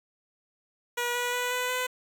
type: tone with pitch steps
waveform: 10% pulse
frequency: 482.4 / 487.7 / 493.1 / 498.5 / 504 Hz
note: B4 / B4 / B4 / B4 / B4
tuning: -41 / -22 / -3 / +16 / +35 cents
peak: -19 dBFS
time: 0.97-1.87 s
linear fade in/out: 10 ms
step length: 180 ms
effects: 9-bit